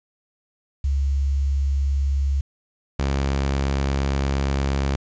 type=tone pair in turn; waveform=sine / sawtooth; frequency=69.3 / 68.58 Hz; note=C#2 / C#2; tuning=0 / -18 cents; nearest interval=unison; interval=18 cents; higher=first; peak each=-18 / -16 dBFS; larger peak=second; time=0.84-2.41 / 2.99-4.96 s; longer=second; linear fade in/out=5 ms; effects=resampled to 16000 Hz + 8-bit